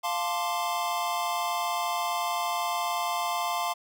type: chord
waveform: square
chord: D minor seventh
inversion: first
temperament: equal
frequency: 698.5 / 880 / 1046.5 / 1174.7 Hz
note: F5 / A5 / C6 / D6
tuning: 0 / 0 / 0 / 0 cents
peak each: -32 / -34 / -32 / -38 dBFS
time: 0.03-3.74 s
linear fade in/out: 20 ms
effects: none